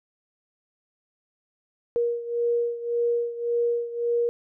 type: beating tone pair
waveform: sine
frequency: 472.7 / 474.5 Hz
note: A#4 / A#4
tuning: +24 / +31 cents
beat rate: 1.8 Hz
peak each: -24 / -28 dBFS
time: 1.96-4.29 s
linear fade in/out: 0 ms
effects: none